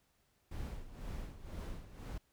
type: noise with tremolo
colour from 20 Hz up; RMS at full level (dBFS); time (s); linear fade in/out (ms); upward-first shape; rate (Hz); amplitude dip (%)
brown; -41; 0.51-2.18; 5; sine; 2; 75
effects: pink hiss -75 dBFS RMS until 2.32 s